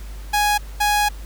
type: tone pair in turn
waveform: sawtooth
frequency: 830.6 / 830.6 Hz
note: G#5 / G#5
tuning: 0 / 0 cents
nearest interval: unison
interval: 0 cents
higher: neither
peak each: -12 dBFS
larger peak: neither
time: 0.33-0.58 / 0.8-1.09 s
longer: second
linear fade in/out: 10 ms
effects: added 50 Hz sine -31 dBFS peak until 1.25 s + pink hiss -45 dBFS RMS until 1.25 s